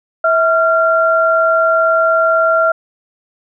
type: tone pair together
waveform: sine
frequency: 650.8 / 1379 Hz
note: E5 / F6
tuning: -22 / -22 cents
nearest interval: octave + minor second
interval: 1300 cents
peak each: -12 dBFS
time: 0.24-2.72 s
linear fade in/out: 5 ms
effects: none